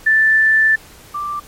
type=tone pair in turn; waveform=sine; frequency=1763 / 1176.7 Hz; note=A6 / D6; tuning=+3 / +3 cents; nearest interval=perfect fifth; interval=700 cents; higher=first; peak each=-9 / -20 dBFS; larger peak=first; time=0.06-0.76 / 1.14-1.4 s; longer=first; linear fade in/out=10 ms; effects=pink hiss -42 dBFS RMS until 1.47 s + MP3 64 kbps